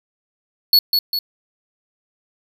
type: tone with echo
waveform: square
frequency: 4400 Hz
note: C#8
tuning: 14 cents flat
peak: -9 dBFS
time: 0.73-0.79 s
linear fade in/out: 2 ms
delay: 200 ms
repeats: 2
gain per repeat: -5 dB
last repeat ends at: 1.19 s
effects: 8-bit